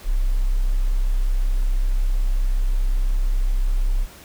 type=tone; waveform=sine; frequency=32.7 Hz; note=C1; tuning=in tune; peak=-16 dBFS; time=0.04-4.07 s; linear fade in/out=50 ms; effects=pink hiss -44 dBFS RMS until 4.24 s